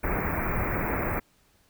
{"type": "band-stop noise", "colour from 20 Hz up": "pink", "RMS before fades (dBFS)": -28, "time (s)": [0.03, 1.2], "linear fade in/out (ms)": 10, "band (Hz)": [2400, 15000], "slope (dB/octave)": 96, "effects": ["pink hiss -64 dBFS RMS until 1.69 s"]}